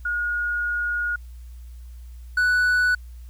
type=tone pair in turn; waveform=sine / triangle; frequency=1439 / 1482 Hz; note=F#6 / F#6; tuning=-49 / +2 cents; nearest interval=minor second; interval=51 cents; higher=second; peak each=-22 / -15 dBFS; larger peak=second; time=0.05-1.16 / 2.37-2.95 s; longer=first; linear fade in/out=5 ms; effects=added 60 Hz sine -37 dBFS peak until 3.29 s + white hiss -60 dBFS RMS until 3.29 s